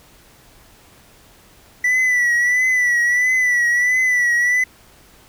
triangle tone with vibrato, 1968 Hz, B6, 7 cents flat, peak -12 dBFS, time 1.84-4.64 s, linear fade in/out 5 ms, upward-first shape triangle, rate 1.5 Hz, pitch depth 64 cents each way, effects pink hiss -49 dBFS RMS until 5.28 s

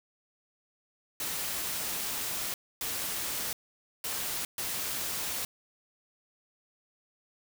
white noise bursts at uneven times, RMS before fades -34 dBFS, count 4, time 1.2-2.54 / 2.81-3.53 / 4.04-4.45 / 4.58-5.45 s, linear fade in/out 2 ms, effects none

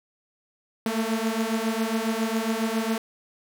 sawtooth beating tone pair, 220 / 227.3 Hz, A3 / A#3, 0 / -43 cents, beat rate 7.3 Hz, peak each -23 dBFS, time 0.86-2.98 s, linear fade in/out 2 ms, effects none

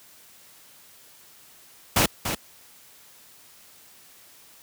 pink noise with echo, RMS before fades -19 dBFS, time 1.96-2.06 s, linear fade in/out 5 ms, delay 290 ms, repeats 1, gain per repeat -8 dB, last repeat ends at 2.35 s, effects white hiss -52 dBFS RMS until 4.62 s + high-pass 60 Hz 12 dB/octave

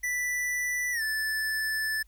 square tone with pitch glide, 1975 to 1749.4 Hz, B6 to A6, 0 to -10 cents, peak -28 dBFS, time 0.03-2.03 s, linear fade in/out 10 ms, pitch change -210 cents, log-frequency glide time 0.92-1.02 s, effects added 50 Hz sine -55 dBFS peak until 2.07 s + white hiss -69 dBFS RMS until 2.07 s

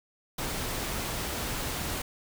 pink noise, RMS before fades -33 dBFS, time 0.38-2.02 s, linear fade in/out 5 ms, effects none

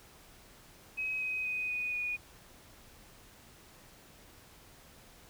sine tone with pitch steps, 2541 / 2521 / 2500 / 2480 / 2460 Hz, D#7 / D#7 / D#7 / D#7 / D#7, +36 / +22 / +8 / -6 / -20 cents, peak -32 dBFS, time 0.97-2.17 s, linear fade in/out 20 ms, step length 240 ms, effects pink hiss -57 dBFS RMS until 5.29 s

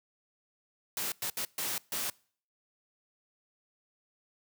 white noise bursts at uneven times, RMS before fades -34 dBFS, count 5, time 0.97-1.12 / 1.22-1.3 / 1.37-1.45 / 1.58-1.78 / 1.92-2.1 s, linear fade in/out 2 ms, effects noise-tail reverb RT60 0.5 s tail -25 dB re dry + high-pass 100 Hz 12 dB/octave

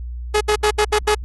sawtooth tone bursts at uneven times, 422.1 Hz, G#4, 28 cents sharp, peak -10 dBFS, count 6, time 0.34-0.41 / 0.48-0.56 / 0.63-0.71 / 0.78-0.85 / 0.92-0.99 / 1.07-1.15 s, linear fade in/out 10 ms, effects added 60 Hz sine -26 dBFS peak until 1.24 s + AAC 32 kbps

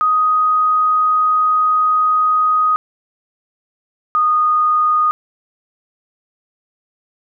sine tone pair in turn, 1250 / 1233.5 Hz, D#6 / D#6, +8 / -15 cents, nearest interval unison, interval 23 cents, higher first, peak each -11 dBFS, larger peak neither, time 0.01-2.76 / 4.15-5.11 s, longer first, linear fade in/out 0 ms, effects none

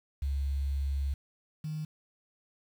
sine tone pair in turn, 69.3 / 154.54 Hz, C#2 / D#3, 0 / -11 cents, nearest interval octave + major second, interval 1389 cents, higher second, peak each -28 / -33 dBFS, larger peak first, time 0.22-1.14 / 1.64-1.85 s, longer first, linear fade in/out 5 ms, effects 9-bit

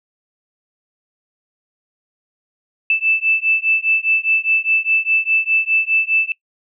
sine beating tone pair, 2637 / 2641.9 Hz, E7 / E7, 0 / +3 cents, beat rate 4.9 Hz, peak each -17 dBFS, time 2.9-6.32 s, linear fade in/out 2 ms, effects noise-tail reverb RT60 0.1 s tail -22 dB re dry

